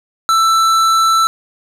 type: tone with hard clipping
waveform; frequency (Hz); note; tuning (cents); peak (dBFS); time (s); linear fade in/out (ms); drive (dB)
sine; 1328; E6; +12; -11; 0.29-1.27; 0; 13
effects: none

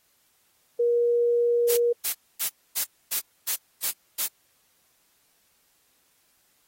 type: tone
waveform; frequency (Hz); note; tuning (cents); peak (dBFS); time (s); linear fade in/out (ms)
sine; 475.8; A#4; +35; -19; 0.79-1.93; 10
type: noise bursts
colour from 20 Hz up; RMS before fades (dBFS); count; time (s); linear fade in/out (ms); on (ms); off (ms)
blue; -25; 8; 1.68-4.276; 20; 97; 260
effects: white hiss -66 dBFS RMS until 6.67 s + AAC 48 kbps

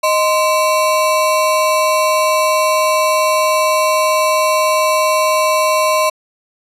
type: ring-modulated tone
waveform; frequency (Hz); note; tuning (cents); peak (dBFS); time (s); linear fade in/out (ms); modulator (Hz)
square; 830.6; G#5; 0; -9; 0.03-6.1; 10; 209
effects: resampled to 32000 Hz

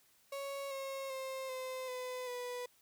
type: tone with pitch steps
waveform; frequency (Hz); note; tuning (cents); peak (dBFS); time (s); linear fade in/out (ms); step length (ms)
35% pulse; 554.4 / 541.4 / 528.8 / 516.4 / 504.3 / 492.5; C#5 / C#5 / C5 / C5 / B4 / B4; 0 / -41 / +18 / -23 / +36 / -5; -38; 0.32-2.66; 5; 390
effects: white hiss -69 dBFS RMS until 2.81 s

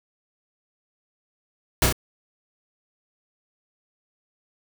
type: noise with echo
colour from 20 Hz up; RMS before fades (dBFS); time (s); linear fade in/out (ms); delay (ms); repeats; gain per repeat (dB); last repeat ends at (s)
pink; -18; 1.82-1.86; 2; 33; 2; -3; 1.926
effects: none

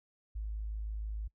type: tone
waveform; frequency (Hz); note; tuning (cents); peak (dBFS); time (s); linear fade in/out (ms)
sine; 53.1; G#1; +39; -35; 0.35-1.28; 10
effects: noise-tail reverb RT60 0.1 s tail -24 dB re dry

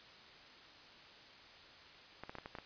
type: clicks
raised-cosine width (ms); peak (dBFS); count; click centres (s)
0.5; -30; 7; 2.236 / 2.295 / 2.353 / 2.385 / 2.459 / 2.552 / 2.586
effects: white hiss -57 dBFS RMS until 2.65 s + resampled to 11025 Hz

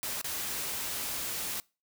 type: noise with dropouts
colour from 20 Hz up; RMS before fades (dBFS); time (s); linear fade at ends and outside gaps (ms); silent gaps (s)
white; -35; 0.03-1.6; 0; 0.214-0.244
effects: noise-tail reverb RT60 0.3 s tail -24 dB re dry

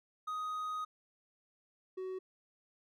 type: tone pair in turn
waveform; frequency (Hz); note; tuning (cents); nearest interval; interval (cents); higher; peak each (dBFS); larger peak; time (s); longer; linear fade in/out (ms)
triangle; 1250 / 374.4; D#6 / F#4; +8 / +20; octave + major sixth; 2088; first; -34 / -36; first; 0.27-0.85 / 1.97-2.19; first; 10
effects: none

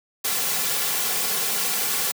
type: noise with comb filter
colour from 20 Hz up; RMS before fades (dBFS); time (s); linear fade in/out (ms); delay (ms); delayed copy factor
white; -24; 0.24-2.12; 10; 3.2; -0.65
effects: high-pass 200 Hz 12 dB/octave

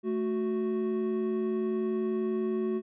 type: tone pair together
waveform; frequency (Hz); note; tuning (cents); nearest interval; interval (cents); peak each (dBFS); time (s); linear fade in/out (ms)
triangle; 219.8 / 369.7; A3 / F#4; -2 / -1; major sixth; 901; -29 / -27; 0.03-2.82; 50
effects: resampled to 8000 Hz

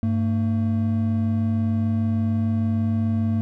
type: tone pair together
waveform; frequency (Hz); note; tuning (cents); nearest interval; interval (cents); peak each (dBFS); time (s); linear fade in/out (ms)
triangle; 100.45 / 225.5; G2 / A3; +43 / +43; octave + major second; 1400; -20; 0.03-3.41; 0
effects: none

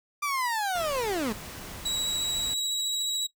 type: linear sweep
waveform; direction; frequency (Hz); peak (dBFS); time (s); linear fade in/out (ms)
30% pulse; down; 1193 to 200; -24; 0.22-1.33; 10
type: noise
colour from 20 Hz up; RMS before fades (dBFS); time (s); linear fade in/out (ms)
pink; -41; 0.75-2.54; 5
type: tone with vibrato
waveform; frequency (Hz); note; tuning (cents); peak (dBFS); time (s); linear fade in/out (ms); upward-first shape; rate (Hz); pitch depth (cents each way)
30% pulse; 3875; B7; -34; -24; 1.85-3.27; 10; sine; 14; 17
effects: noise-tail reverb RT60 0.1 s tail -17 dB re dry

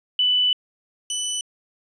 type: tone pair in turn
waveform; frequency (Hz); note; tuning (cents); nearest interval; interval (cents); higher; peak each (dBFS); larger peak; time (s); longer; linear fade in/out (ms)
sine / 15% pulse; 2985 / 2985; F#7 / F#7; +15 / +15; unison; 0; neither; -16; neither; 0.19-0.53 / 1.1-1.41; first; 2
effects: resampled to 22050 Hz

